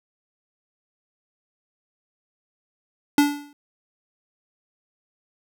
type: tone with exponential decay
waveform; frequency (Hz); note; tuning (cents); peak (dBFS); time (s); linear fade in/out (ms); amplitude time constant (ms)
square; 289.5; D4; -25; -12; 3.18-3.53; 2; 75
effects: none